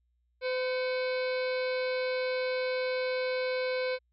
harmonic tone with a mistuned harmonic, 510 Hz, C5, 44 cents flat, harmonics 1 / 2 / 3 / 4 / 5 / 6 / 7 / 8 / 9 / 10, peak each -29 / -43 / -40 / -39 / -46 / -53 / -50 / -44 / -50 / -55 dBFS, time 0.41-3.99 s, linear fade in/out 50 ms, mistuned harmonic 4, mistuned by +150 cents, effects added 60 Hz sine -70 dBFS peak until 4.12 s

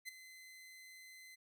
sawtooth tone with ADSR envelope, 2047 Hz, C7, 38 cents flat, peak -38 dBFS, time 0.05-1.36 s, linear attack 34 ms, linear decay 10 ms, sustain -13 dB, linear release 19 ms, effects none

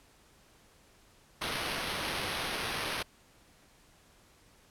white noise with sample-and-hold, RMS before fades -35 dBFS, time 1.41-3.03 s, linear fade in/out 10 ms, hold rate 7350 Hz, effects pink hiss -62 dBFS RMS until 4.7 s + low-pass 12000 Hz 12 dB/octave

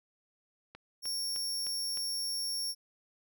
click train, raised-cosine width 0.3 ms, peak -31 dBFS, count 5, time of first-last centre 0.75-1.973 s, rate 3.27 Hz
sawtooth tone, 5500 Hz, F8, 27 cents flat, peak -30 dBFS, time 1.02-2.75 s, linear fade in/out 50 ms
effects none

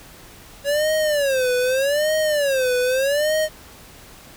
square tone with vibrato, 557 Hz, C#5, 8 cents sharp, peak -18 dBFS, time 0.64-3.49 s, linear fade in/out 50 ms, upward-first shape sine, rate 0.82 Hz, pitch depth 200 cents each way, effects pink hiss -44 dBFS RMS until 4.36 s

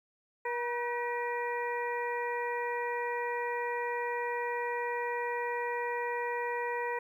harmonic tone with a mistuned harmonic, 480 Hz, B4, 49 cents flat, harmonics 1 / 2 / 3 / 4 / 5, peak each -35 / -35 / -46 / -38 / -44 dBFS, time 0.45-6.99 s, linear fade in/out 5 ms, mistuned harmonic 3, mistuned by +90 cents, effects 11-bit

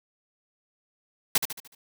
white noise with echo, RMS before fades -20 dBFS, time 1.35-1.38 s, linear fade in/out 5 ms, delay 74 ms, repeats 5, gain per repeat -7 dB, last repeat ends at 1.75 s, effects none

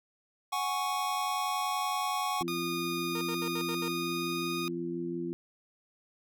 square chord, F# suspended second, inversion none, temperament equal, 740 / 830.6 / 1108.7 Hz, F#5 / G#5 / C#6, 0 / 0 / 0 cents, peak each -36 / -36 / -33 dBFS, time 0.52-2.43 s, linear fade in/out 10 ms
harmonic tone, 85.6 Hz, F2, 34 cents flat, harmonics 2 / 3 / 4, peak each -39 / -39 / -34 dBFS, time 2.41-5.33 s, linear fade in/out 0 ms
15% pulse tone with pitch glide, 1226 to 1234.5 Hz, D#6 to D#6, -26 to -14 cents, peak -28 dBFS, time 2.48-4.68 s, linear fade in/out 0 ms, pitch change +12 cents, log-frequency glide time 3.27-4.48 s
sawtooth tone bursts, 461 Hz, A#4, 19 cents flat, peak -34 dBFS, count 6, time 3.15-3.882 s, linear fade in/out 2 ms, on 62 ms, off 72 ms
effects none

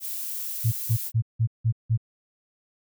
violet noise, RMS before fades -32 dBFS, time 0-1.12 s, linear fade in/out 50 ms
sine tone bursts, 113.5 Hz, A#2, 46 cents flat, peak -18 dBFS, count 6, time 0.64-1.976 s, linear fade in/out 20 ms, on 81 ms, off 170 ms
effects none

